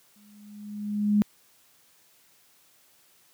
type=tone with exponential growth; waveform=sine; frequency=207.7 Hz; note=G#3; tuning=in tune; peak=-16 dBFS; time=0.16-1.22 s; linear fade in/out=0 ms; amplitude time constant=230 ms; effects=white hiss -61 dBFS RMS until 3.33 s + high-pass 80 Hz 12 dB/octave